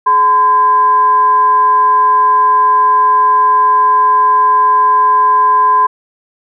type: tone with frequency modulation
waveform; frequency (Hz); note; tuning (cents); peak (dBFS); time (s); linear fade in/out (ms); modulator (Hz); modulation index
sine; 1019; C6; -46; -6; 0.06-5.87; 10; 595; 0.22
effects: none